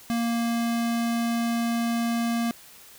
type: tone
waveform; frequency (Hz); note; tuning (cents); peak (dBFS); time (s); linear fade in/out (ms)
square; 233.1; A#3; 0; -24; 0.1-2.51; 0
effects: white hiss -49 dBFS RMS until 2.98 s